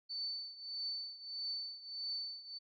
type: tone with tremolo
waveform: sine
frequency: 4517 Hz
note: C#8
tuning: 32 cents sharp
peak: -36 dBFS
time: 0.09-2.59 s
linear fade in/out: 20 ms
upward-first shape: triangle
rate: 1.6 Hz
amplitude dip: 85%
effects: none